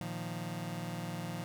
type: chord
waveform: sawtooth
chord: Bb suspended fourth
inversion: none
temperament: just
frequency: 116.54 / 155.39 / 174.81 Hz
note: Bb2 / Eb3 / F3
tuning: 0 / -2 / +2 cents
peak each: -39 / -38 / -36 dBFS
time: 0.01-1.44 s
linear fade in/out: 0 ms
effects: none